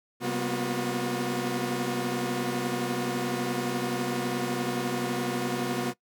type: tone cluster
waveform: sawtooth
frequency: 132.3 / 194.7 / 236.4 / 248.2 / 360 Hz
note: C3 / G3 / A#3 / B3 / F#4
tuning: +20 / -12 / +24 / +9 / -47 cents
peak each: -32 / -35 / -30 / -29 / -28 dBFS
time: 0.2-5.94 s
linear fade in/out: 50 ms
effects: noise-tail reverb RT60 0.1 s tail -20 dB re dry